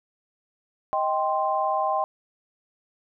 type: chord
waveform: sine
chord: C minor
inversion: first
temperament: just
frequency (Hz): 627.9 / 784.9 / 1046.5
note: Eb5 / G5 / C6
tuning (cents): +16 / +2 / 0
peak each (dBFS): -27 / -25 / -26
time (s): 0.93-2.04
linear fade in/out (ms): 0
effects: none